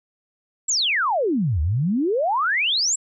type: exponential two-way sweep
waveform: sine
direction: down then up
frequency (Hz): 7910 to 71.9 to 7910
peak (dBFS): -18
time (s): 0.68-2.96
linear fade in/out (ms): 10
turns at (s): 1.61
effects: none